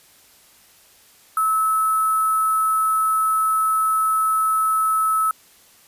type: tone with sample-and-hold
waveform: sine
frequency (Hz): 1300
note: E6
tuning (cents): -24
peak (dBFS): -16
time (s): 1.37-5.31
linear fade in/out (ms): 2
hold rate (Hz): 11025
effects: white hiss -52 dBFS RMS until 5.87 s + resampled to 32000 Hz